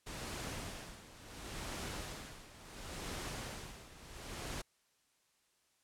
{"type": "noise with tremolo", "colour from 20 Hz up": "pink", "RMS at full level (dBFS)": -42, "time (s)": [0.06, 4.62], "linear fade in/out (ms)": 10, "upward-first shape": "sine", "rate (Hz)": 0.71, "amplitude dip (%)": 80, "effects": ["white hiss -75 dBFS RMS until 5.83 s", "low-pass 10000 Hz 12 dB/octave"]}